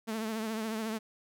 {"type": "tone with vibrato", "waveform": "sawtooth", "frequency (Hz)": 220.4, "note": "A3", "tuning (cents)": 3, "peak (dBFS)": -29, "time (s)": [0.07, 0.99], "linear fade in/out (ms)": 20, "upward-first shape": "triangle", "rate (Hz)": 14, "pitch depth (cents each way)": 60, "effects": []}